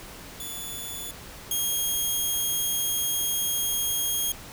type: tone pair in turn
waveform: 5% pulse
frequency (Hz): 3453 / 3252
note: A7 / G#7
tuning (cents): -33 / -37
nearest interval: minor second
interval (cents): 104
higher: first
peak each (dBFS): -26 / -16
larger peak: second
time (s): 0.4-1.11 / 1.51-4.32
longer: second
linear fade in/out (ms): 2
effects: pink hiss -43 dBFS RMS until 4.52 s